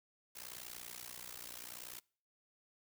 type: noise with amplitude modulation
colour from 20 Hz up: white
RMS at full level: -45 dBFS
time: 0.35-2 s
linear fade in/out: 10 ms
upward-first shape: sine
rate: 60.7 Hz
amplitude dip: 95%
effects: noise-tail reverb RT60 0.5 s tail -26 dB re dry